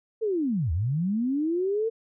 sine linear two-way sweep, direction down then up, 460.3 to 74 to 460.3 Hz, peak -23 dBFS, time 0.21-1.9 s, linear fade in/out 20 ms, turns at 0.72 s, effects none

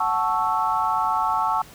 sine chord, F# minor seventh, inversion none, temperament equal, 740 / 880 / 1108.7 / 1318.5 Hz, F#5 / A5 / C#6 / E6, 0 / 0 / 0 / 0 cents, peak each -27 / -23 / -25 / -26 dBFS, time 0-1.62 s, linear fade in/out 5 ms, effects pink hiss -46 dBFS RMS until 1.74 s

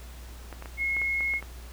clicks, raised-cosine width 0.5 ms, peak -25 dBFS, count 8, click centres 0.527 / 0.624 / 0.658 / 0.967 / 1.017 / 1.207 / 1.338 / 1.426 s
sine tone, 2167 Hz, C#7, 40 cents flat, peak -25 dBFS, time 0.77-1.41 s, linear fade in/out 50 ms
effects added 60 Hz sine -41 dBFS peak until 1.72 s + pink hiss -50 dBFS RMS until 1.72 s

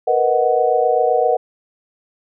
sine chord, B major seventh, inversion third, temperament equal, 466.2 / 493.9 / 622.3 / 740 Hz, A#4 / B4 / D#5 / F#5, 0 / 0 / 0 / 0 cents, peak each -19 / -18 / -20 / -17 dBFS, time 0.07-1.37 s, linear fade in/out 10 ms, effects none

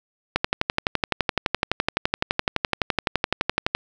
click train, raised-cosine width 0.3 ms, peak -3 dBFS, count 41, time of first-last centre 0.36-3.75 s, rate 11.8 Hz, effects none

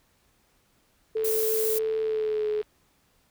sine tone with pitch glide, 440 to 424.5 Hz, A4 to G#4, 0 to +38 cents, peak -24 dBFS, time 1.15-2.62 s, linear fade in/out 10 ms, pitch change -62 cents, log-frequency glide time 1.99-2.48 s
click train, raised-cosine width 0.3 ms, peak -29 dBFS, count 113, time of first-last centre 1.17-2.628 s, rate 76.8 Hz
violet noise, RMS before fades -29 dBFS, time 1.24-1.79 s, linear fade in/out 10 ms
effects pink hiss -66 dBFS RMS until 3.3 s

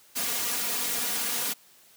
white noise with comb filter, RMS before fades -29 dBFS, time 0.15-1.54 s, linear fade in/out 20 ms, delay 4.2 ms, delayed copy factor +0.8, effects white hiss -57 dBFS RMS until 1.96 s + high-pass 100 Hz 12 dB/octave

